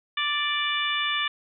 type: harmonic tone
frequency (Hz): 587.3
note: D5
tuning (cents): 0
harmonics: 2 / 3 / 4 / 5 / 6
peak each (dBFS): -30 / -30 / -30 / -30 / -30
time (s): 0.17-1.28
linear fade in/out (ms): 5
effects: none